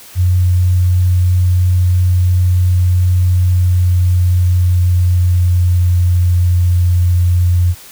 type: tone with pitch glide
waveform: sine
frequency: 90.3 to 88.44 Hz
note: F#2 to F2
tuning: -42 to +22 cents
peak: -8 dBFS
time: 0.15-7.75 s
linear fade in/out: 50 ms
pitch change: -36 cents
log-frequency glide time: 2.79-6.68 s
effects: white hiss -37 dBFS RMS until 7.91 s